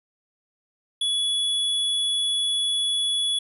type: tone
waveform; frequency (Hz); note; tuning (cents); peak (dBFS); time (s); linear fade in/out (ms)
square; 3396; G#7; +38; -22; 1.01-3.39; 5
effects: resampled to 32000 Hz